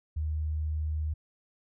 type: tone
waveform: sine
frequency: 77.1 Hz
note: D#2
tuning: 15 cents flat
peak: -28 dBFS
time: 0.16-1.14 s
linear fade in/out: 10 ms
effects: none